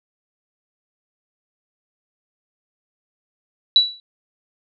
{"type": "tone with exponential decay", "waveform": "sine", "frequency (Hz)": 3933, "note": "B7", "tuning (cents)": -8, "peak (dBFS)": -6, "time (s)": [3.76, 4], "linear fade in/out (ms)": 1, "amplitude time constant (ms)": 51, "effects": []}